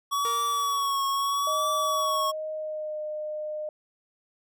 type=tone with vibrato; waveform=square; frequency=1126 Hz; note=C#6; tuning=27 cents sharp; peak=-25 dBFS; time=0.11-2.32 s; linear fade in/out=20 ms; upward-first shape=triangle; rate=0.79 Hz; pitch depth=50 cents each way
type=tone with exponential decay; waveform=sawtooth; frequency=466.2 Hz; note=A#4; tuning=in tune; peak=-29 dBFS; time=0.25-1.36 s; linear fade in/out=0 ms; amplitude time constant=240 ms
type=tone with pitch glide; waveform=sine; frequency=622.3 to 609.5 Hz; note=D#5 to D#5; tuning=0 to -36 cents; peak=-30 dBFS; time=1.47-3.69 s; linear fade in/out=2 ms; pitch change=-36 cents; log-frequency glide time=2.52-3.01 s
effects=none